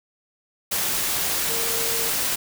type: tone in noise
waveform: sine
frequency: 460 Hz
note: A#4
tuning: 23 cents flat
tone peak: -32 dBFS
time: 1.49-2.1 s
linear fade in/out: 10 ms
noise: white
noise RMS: -24 dBFS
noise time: 0.71-2.36 s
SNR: -11 dB
effects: none